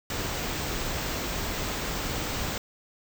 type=band-stop noise; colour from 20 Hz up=pink; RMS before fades=-31 dBFS; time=0.1-2.58 s; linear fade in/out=2 ms; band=8500 to 13000 Hz; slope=96 dB/octave; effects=none